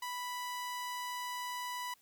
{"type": "tone", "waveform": "sawtooth", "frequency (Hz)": 987.8, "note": "B5", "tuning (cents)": 0, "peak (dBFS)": -34, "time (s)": [0.02, 1.94], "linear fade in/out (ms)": 5, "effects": ["white hiss -68 dBFS RMS until 2.01 s"]}